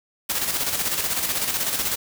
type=noise with tremolo; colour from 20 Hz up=white; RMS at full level=-23 dBFS; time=0.29-1.96 s; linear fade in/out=10 ms; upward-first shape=square; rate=16 Hz; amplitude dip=45%; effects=none